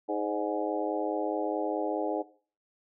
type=harmonic tone with a mistuned harmonic; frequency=104.8 Hz; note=G#2; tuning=16 cents sharp; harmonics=3 / 4 / 5 / 6 / 7 / 8; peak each=-33 / -34 / -35 / -36 / -36 / -37 dBFS; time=0.08-2.23 s; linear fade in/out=20 ms; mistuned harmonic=6; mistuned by=-43 cents; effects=noise-tail reverb RT60 0.4 s tail -17 dB re dry